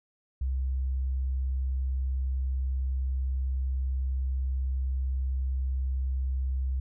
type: tone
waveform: sine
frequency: 65.4 Hz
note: C2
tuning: in tune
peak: -26 dBFS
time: 0.41-6.8 s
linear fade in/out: 5 ms
effects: none